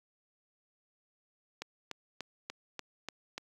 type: click train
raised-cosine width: 0.2 ms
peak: -21 dBFS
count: 7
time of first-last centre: 1.62-3.38 s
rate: 3.41 Hz
effects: high-pass 150 Hz 12 dB/octave + 9-bit